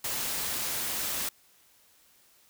white noise, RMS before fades -32 dBFS, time 0.04-1.29 s, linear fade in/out 5 ms, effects white hiss -62 dBFS RMS until 2.49 s

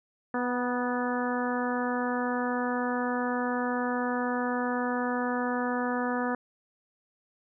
harmonic tone with a mistuned harmonic, 246.9 Hz, B3, in tune, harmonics 1 / 2 / 3 / 4 / 5 / 6 / 7, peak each -30 / -33 / -35 / -36 / -37 / -38 / -38 dBFS, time 0.34-6.35 s, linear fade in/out 2 ms, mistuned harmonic 4, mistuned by -22 cents, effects none

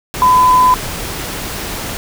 sine tone in noise, 1008 Hz, B5, 35 cents sharp, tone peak -6 dBFS, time 0.22-0.74 s, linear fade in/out 0 ms, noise pink, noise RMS -23 dBFS, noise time 0.14-1.97 s, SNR +14 dB, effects none

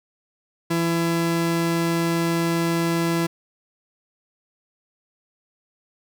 45% pulse tone pair together, 167.5 / 335 Hz, E3 / E4, +28 / +28 cents, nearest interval octave, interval 1200 cents, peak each -23 dBFS, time 0.7-3.27 s, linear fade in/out 10 ms, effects none

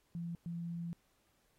sine tone bursts at uneven times, 170 Hz, F3, 46 cents flat, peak -38 dBFS, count 2, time 0.15-0.35 / 0.46-0.93 s, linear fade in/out 0 ms, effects pink hiss -75 dBFS RMS until 1.58 s + AAC 48 kbps

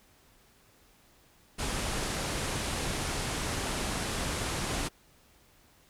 pink low-pass noise, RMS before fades -33 dBFS, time 1.58-4.89 s, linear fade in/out 20 ms, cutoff 11000 Hz, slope 48 dB/octave, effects pink hiss -62 dBFS RMS until 5.89 s

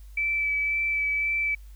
sine tone with vibrato, 2311 Hz, D7, 28 cents flat, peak -23 dBFS, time 0.17-1.55 s, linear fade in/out 5 ms, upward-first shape sine, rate 1.9 Hz, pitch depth 14 cents each way, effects added 50 Hz sine -42 dBFS peak until 1.75 s + white hiss -62 dBFS RMS until 1.75 s

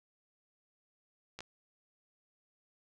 clicks, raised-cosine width 0.2 ms, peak -26 dBFS, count 2, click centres 1.39 / 1.406 s, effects none

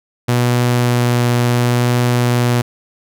sawtooth tone with vibrato, 121.6 Hz, B2, 26 cents flat, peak -8 dBFS, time 0.28-2.62 s, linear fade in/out 10 ms, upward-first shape triangle, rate 0.72 Hz, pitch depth 10 cents each way, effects none

